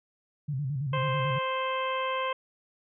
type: tone with vibrato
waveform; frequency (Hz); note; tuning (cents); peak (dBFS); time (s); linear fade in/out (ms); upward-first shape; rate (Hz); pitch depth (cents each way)
sine; 138.5; C#3; -1; -28; 0.48-1.39; 10; square; 9.1; 110
type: harmonic tone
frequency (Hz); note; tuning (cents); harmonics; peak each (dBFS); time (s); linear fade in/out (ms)
523.3; C5; 0; 1 / 2 / 3 / 4 / 5 / 6; -32 / -30 / -40 / -39 / -39 / -40; 0.93-2.33; 5
effects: none